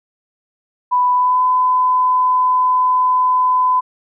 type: tone with pitch glide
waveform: sine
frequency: 992 to 1009.3 Hz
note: B5 to B5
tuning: +7 to +37 cents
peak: -11 dBFS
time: 0.91-3.81 s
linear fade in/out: 20 ms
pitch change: +30 cents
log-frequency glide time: 1.13-1.42 s
effects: none